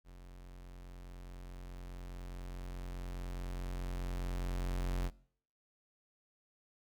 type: tone with level ramp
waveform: 45% pulse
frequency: 44.77 Hz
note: F1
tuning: 44 cents sharp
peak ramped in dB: -51 to -32 dBFS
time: 0.04-5.11 s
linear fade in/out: 50 ms
effects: noise-tail reverb RT60 0.6 s tail -22 dB re dry